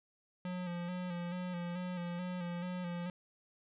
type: tone with vibrato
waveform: square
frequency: 177.4 Hz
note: F3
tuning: 27 cents sharp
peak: -38 dBFS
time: 0.45-3.1 s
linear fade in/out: 2 ms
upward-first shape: square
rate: 2.3 Hz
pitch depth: 34 cents each way
effects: resampled to 8000 Hz + 12-bit